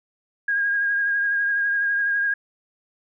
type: tone with vibrato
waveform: sine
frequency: 1629 Hz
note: G#6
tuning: 34 cents flat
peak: -19 dBFS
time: 0.48-2.34 s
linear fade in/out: 5 ms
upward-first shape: sine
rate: 12 Hz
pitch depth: 24 cents each way
effects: none